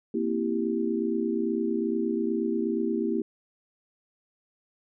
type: chord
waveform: sine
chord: C dominant seventh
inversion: third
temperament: equal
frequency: 233.1 / 261.6 / 329.6 / 392 Hz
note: Bb3 / C4 / E4 / G4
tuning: 0 / 0 / 0 / 0 cents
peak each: -29 / -34 / -29 / -30 dBFS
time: 0.14-3.22 s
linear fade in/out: 5 ms
effects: none